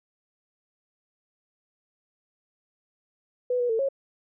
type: tone with pitch steps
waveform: sine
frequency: 496.6 / 486.6 / 448.3 / 547 Hz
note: B4 / B4 / A4 / C#5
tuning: +9 / -26 / +32 / -23 cents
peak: -22 dBFS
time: 3.5-3.888 s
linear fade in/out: 5 ms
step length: 97 ms
effects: none

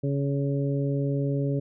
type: harmonic tone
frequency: 140 Hz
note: C#3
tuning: 18 cents sharp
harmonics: 1 / 2 / 3 / 4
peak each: -25 / -30 / -32 / -35 dBFS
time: 0.03-1.6 s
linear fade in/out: 10 ms
effects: none

